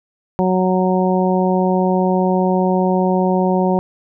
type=harmonic tone; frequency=185 Hz; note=F#3; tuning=in tune; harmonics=1 / 2 / 3 / 4 / 5; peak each=-16 / -19 / -21 / -22 / -23 dBFS; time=0.39-3.79 s; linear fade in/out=0 ms; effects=none